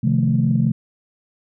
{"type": "chord", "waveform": "sine", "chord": "F dominant seventh", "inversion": "second", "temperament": "equal", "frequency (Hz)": [130.81, 155.56, 174.61, 220], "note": ["C3", "Eb3", "F3", "A3"], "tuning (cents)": [0, 0, 0, 0], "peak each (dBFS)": [-18, -21, -22, -19], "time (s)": [0.03, 0.72], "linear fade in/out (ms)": 10, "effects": ["tanh soft clip ceiling -5 dBFS"]}